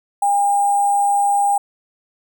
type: tone with sample-and-hold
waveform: sine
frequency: 807 Hz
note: G#5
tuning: 50 cents flat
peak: -13 dBFS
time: 0.22-1.58 s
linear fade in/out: 5 ms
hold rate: 8820 Hz
effects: none